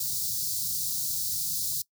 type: band-stop noise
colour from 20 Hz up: white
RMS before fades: -30 dBFS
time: 0-1.82 s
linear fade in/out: 5 ms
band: 180 to 4100 Hz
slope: 48 dB/octave
effects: noise-tail reverb RT60 0.1 s tail -22 dB re dry + high-pass 80 Hz 12 dB/octave